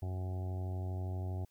harmonic tone, 92.5 Hz, F#2, in tune, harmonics 1 / 2 / 3 / 4 / 5 / 6 / 7 / 8 / 9, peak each -35 / -50 / -51 / -50 / -60 / -60 / -53 / -54 / -58 dBFS, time 0.02-1.45 s, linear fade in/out 5 ms, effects white hiss -75 dBFS RMS until 1.5 s

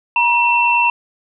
sine tone pair together, 952.8 / 2695 Hz, A#5 / E7, +38 / +38 cents, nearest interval octave + tritone, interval 1800 cents, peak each -14 dBFS, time 0.16-0.9 s, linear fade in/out 2 ms, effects none

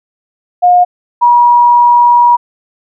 sine tone pair in turn, 715 / 960.8 Hz, F5 / B5, +41 / -48 cents, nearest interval perfect fourth, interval 511 cents, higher second, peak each -3 dBFS, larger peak neither, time 0.62-0.85 / 1.21-2.37 s, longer second, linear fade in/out 20 ms, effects none

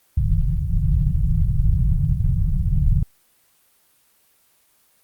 pink low-pass noise, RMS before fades -18 dBFS, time 0.17-3.03 s, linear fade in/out 5 ms, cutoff 170 Hz, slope 96 dB/octave, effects white hiss -60 dBFS RMS until 5.03 s + Opus 24 kbps

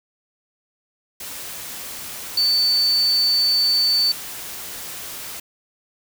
sine tone in noise, 4500 Hz, C#8, 25 cents sharp, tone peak -15 dBFS, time 2.37-4.12 s, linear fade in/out 5 ms, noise white, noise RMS -33 dBFS, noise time 1.2-5.4 s, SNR +15 dB, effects none

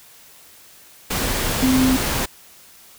sine tone in noise, 259.2 Hz, C4, 16 cents flat, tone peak -14 dBFS, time 1.62-1.97 s, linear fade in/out 10 ms, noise pink, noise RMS -22 dBFS, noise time 1.1-2.26 s, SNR +5 dB, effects white hiss -47 dBFS RMS until 2.98 s

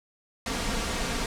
pink noise with comb filter, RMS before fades -29 dBFS, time 0.46-1.26 s, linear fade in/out 2 ms, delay 4.3 ms, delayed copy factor +0.5, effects low-pass 8000 Hz 12 dB/octave

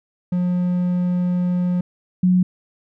triangle / sine tone pair in turn, 178.7 / 182.03 Hz, F3 / F#3, +40 / -28 cents, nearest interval unison, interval 32 cents, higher second, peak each -15 / -12 dBFS, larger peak second, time 0.32-1.81 / 2.23-2.43 s, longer first, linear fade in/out 5 ms, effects none

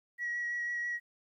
sine tone with vibrato, 1916 Hz, A#6, 47 cents sharp, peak -31 dBFS, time 0.18-1 s, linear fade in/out 50 ms, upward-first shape sine, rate 6.1 Hz, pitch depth 13 cents each way, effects tanh soft clip ceiling -29 dBFS + 12-bit

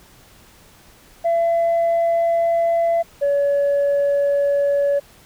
sine tone pair in turn, 674 / 566.8 Hz, E5 / C#5, +38 / +38 cents, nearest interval minor third, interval 300 cents, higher first, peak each -13 / -13 dBFS, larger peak neither, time 1.24-3.03 / 3.21-5 s, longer neither, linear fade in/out 20 ms, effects tanh soft clip ceiling -13 dBFS + pink hiss -49 dBFS RMS until 5.25 s

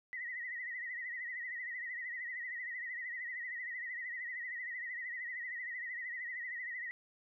sine tone with vibrato, 1948 Hz, B6, 24 cents flat, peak -39 dBFS, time 0.13-6.91 s, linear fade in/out 0 ms, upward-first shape sine, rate 13 Hz, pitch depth 81 cents each way, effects none

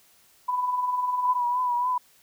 sine tone with tremolo, 995 Hz, B5, 13 cents sharp, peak -21 dBFS, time 0.48-1.36 s, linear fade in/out 10 ms, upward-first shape sine, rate 20 Hz, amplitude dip 50%
sine tone with vibrato, 985 Hz, B5, 5 cents flat, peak -22 dBFS, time 1.25-1.98 s, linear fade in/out 5 ms, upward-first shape triangle, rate 3.5 Hz, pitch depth 51 cents each way
effects white hiss -59 dBFS RMS until 2.22 s

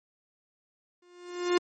45% pulse tone with exponential growth, 354.2 Hz, F4, 24 cents sharp, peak -20 dBFS, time 1.02-1.58 s, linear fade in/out 5 ms, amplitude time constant 120 ms, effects MP3 32 kbps

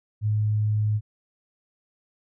sine tone, 106.4 Hz, G#2, 42 cents sharp, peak -20 dBFS, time 0.21-1.01 s, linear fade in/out 50 ms, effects none

